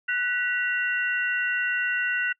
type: tone cluster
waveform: sine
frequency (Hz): 1486 / 1942 / 2755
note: F#6 / B6 / F7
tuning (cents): +7 / -30 / -24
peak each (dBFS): -25 / -29 / -30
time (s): 0.08-2.33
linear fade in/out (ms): 10
effects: noise-tail reverb RT60 0.1 s tail -26 dB re dry